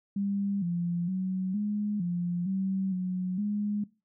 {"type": "tone with pitch steps", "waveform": "sine", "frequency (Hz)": [199.6, 173.1, 187.1, 208, 175, 191.6, 183.4, 207.1], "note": ["G3", "F3", "F#3", "G#3", "F3", "G3", "F#3", "G#3"], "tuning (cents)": [32, -15, 20, 3, 4, -39, -15, -5], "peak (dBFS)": -27, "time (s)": [0.16, 3.84], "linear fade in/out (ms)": 5, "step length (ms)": 460, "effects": ["noise-tail reverb RT60 0.3 s tail -20 dB re dry"]}